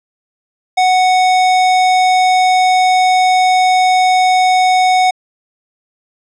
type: tone with hard clipping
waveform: sine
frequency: 740 Hz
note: F#5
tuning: in tune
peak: -10 dBFS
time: 0.77-5.11 s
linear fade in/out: 10 ms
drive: 18 dB
effects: low-pass 8000 Hz 12 dB/octave